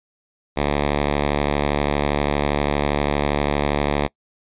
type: tone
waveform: 5% pulse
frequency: 72.5 Hz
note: D2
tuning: 22 cents flat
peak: -7 dBFS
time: 0.56-4.08 s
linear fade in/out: 20 ms
effects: noise-tail reverb RT60 0.1 s tail -25 dB re dry + resampled to 8000 Hz